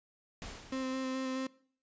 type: noise with exponential decay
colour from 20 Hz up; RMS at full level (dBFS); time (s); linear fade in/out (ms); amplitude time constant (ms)
pink; -42; 0.42-1.39; 0; 210
type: tone with vibrato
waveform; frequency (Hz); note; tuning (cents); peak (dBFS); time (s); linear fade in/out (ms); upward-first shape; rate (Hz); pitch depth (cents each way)
35% pulse; 261.6; C4; 0; -32; 0.72-1.47; 5; square; 4.7; 10
effects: noise-tail reverb RT60 0.5 s tail -20 dB re dry + resampled to 16000 Hz